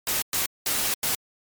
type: noise bursts at uneven times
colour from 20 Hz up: white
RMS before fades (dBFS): -25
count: 4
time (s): 0.07-0.22 / 0.33-0.46 / 0.66-0.94 / 1.03-1.15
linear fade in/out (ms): 2
effects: MP3 96 kbps